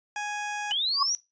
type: tone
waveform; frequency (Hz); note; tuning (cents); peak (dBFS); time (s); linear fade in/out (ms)
20% pulse; 830.6; G#5; 0; -25; 0.16-0.72; 2
type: linear sweep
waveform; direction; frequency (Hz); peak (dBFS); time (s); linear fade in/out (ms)
sine; up; 2923 to 5900; -24; 0.71-1.15; 0
type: tone with exponential growth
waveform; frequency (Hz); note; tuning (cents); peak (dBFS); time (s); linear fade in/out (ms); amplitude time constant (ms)
sine; 1108.7; C#6; 0; -18; 0.93-1.03; 5; 20
effects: noise-tail reverb RT60 0.2 s tail -17 dB re dry + resampled to 16000 Hz